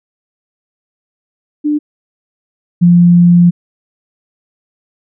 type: tone pair in turn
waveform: sine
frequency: 297.7 / 174.22 Hz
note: D4 / F3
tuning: +24 / -4 cents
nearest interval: major sixth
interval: 928 cents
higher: first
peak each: -10 / -3 dBFS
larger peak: second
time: 1.64-1.79 / 2.81-3.51 s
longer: second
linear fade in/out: 20 ms
effects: none